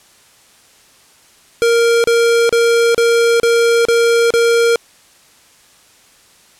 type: tone bursts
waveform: square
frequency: 466.2 Hz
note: A#4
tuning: in tune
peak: -10 dBFS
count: 7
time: 1.62-4.758 s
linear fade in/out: 0 ms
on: 420 ms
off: 33 ms
effects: white hiss -48 dBFS RMS until 6.59 s + low-pass 10000 Hz 12 dB/octave